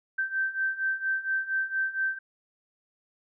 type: beating tone pair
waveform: sine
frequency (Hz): 1554 / 1558.3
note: G6 / G6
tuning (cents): -16 / -11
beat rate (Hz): 4.3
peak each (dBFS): -31 / -28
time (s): 0.18-2.19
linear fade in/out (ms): 10
effects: none